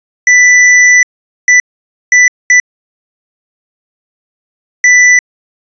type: tone bursts at uneven times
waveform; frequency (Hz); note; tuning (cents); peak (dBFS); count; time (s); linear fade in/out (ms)
square; 1981; B6; +5; -3; 5; 0.27-1.03 / 1.48-1.6 / 2.12-2.28 / 2.5-2.6 / 4.84-5.19; 2
effects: resampled to 16000 Hz